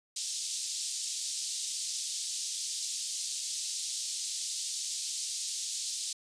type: band-pass noise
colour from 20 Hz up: white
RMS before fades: -36 dBFS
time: 0.16-6.13 s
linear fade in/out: 5 ms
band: 3800 to 8700 Hz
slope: 24 dB/octave
effects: resampled to 22050 Hz